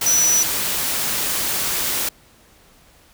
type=tone in noise; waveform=sine; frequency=5920 Hz; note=F#8; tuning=in tune; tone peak=-14 dBFS; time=0.06-0.43 s; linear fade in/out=5 ms; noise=white; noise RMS=-22 dBFS; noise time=0.01-2.09 s; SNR=+5 dB; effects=pink hiss -52 dBFS RMS until 3.13 s